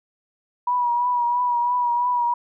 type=tone with vibrato; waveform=sine; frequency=970 Hz; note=B5; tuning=31 cents flat; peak=-18 dBFS; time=0.67-2.34 s; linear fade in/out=5 ms; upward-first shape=triangle; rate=3 Hz; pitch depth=40 cents each way; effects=none